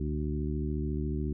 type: harmonic tone with a mistuned harmonic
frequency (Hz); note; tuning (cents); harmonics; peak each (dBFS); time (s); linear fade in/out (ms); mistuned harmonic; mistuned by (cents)
74.1; D2; +16; 1 / 2 / 3 / 4 / 5; -32 / -35 / -37 / -38 / -39; 0-1.33; 5; 1; -99
effects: none